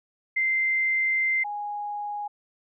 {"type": "tone pair in turn", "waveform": "sine", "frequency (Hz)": [2083, 826.6], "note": ["C7", "G#5"], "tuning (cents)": [-8, -8], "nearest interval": "octave + major third", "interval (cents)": 1600, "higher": "first", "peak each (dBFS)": [-21, -29], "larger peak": "first", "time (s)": [[0.36, 1.44], [1.44, 2.28]], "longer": "first", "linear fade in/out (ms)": 10, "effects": []}